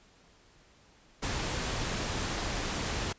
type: noise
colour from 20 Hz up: pink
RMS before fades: -33 dBFS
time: 1.22-3.13 s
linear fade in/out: 10 ms
effects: pink hiss -61 dBFS RMS until 3.18 s + resampled to 16000 Hz